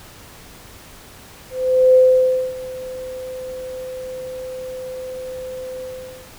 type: tone with ADSR envelope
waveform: sine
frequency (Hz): 513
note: C5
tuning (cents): -34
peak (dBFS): -7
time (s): 1.5-6.32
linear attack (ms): 450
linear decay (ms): 580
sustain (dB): -20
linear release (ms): 490
effects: pink hiss -42 dBFS RMS until 6.38 s